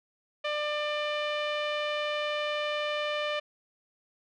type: tone with low-pass filter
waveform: sawtooth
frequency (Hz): 596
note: D5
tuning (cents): +25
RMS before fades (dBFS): -31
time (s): 0.44-3.4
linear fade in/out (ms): 10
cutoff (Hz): 3000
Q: 2.3
effects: none